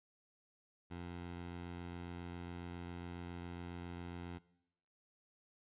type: tone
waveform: 15% pulse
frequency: 87.31 Hz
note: F2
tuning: in tune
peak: -38 dBFS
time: 0.9-4.39 s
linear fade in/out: 20 ms
effects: noise-tail reverb RT60 0.8 s tail -20 dB re dry + resampled to 8000 Hz